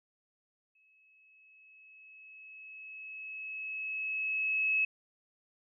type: tone with exponential growth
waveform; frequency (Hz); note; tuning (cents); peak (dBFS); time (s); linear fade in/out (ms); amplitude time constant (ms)
sine; 2580; E7; -38; -25; 0.75-4.85; 5; 890
effects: none